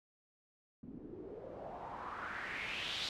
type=noise with low-pass filter sweep; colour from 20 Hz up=white; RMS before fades=-44 dBFS; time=0.83-3.09 s; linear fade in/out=2 ms; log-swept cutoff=230 to 4100 Hz; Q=3.6; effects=none